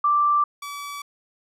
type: tone pair in turn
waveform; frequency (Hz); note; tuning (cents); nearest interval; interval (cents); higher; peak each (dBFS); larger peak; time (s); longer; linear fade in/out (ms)
sine / sawtooth; 1174.7 / 1147.2; D6 / D6; 0 / -41; unison; 41; first; -16 / -28; first; 0.04-0.44 / 0.62-1.02; neither; 5
effects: resampled to 32000 Hz